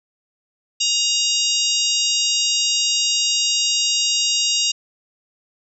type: harmonic tone with a mistuned harmonic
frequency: 940 Hz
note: A#5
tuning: 14 cents sharp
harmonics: 3 / 4 / 5 / 6 / 7 / 8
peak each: -22 / -23 / -24 / -25 / -25 / -26 dBFS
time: 0.8-4.72 s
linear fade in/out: 10 ms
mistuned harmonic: 5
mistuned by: +24 cents
effects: none